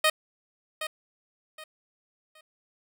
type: tone with echo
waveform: 10% pulse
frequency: 622.3 Hz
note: D#5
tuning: in tune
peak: -11 dBFS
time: 0.04-0.1 s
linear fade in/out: 5 ms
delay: 770 ms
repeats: 3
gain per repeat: -11 dB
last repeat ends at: 2.41 s
effects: none